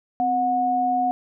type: tone pair together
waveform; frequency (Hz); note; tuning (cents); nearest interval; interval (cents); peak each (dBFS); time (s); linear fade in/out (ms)
sine; 258 / 729.7; C4 / F#5; -24 / -24; octave + tritone; 1800; -27 / -19; 0.2-1.11; 0
effects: none